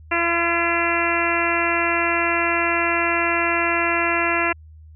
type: harmonic tone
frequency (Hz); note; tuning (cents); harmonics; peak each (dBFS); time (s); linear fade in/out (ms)
340; F4; -46; 1 / 2 / 3 / 4 / 5 / 6 / 7 / 8; -26 / -26 / -26 / -26 / -26 / -26 / -26 / -26; 0.11-4.53; 10
effects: added 78 Hz sine -41 dBFS peak until 4.95 s